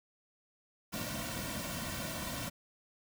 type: noise with comb filter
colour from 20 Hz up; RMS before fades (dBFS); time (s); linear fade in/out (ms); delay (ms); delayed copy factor
pink; -39; 0.92-2.5; 20; 2.4; -0.95
effects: none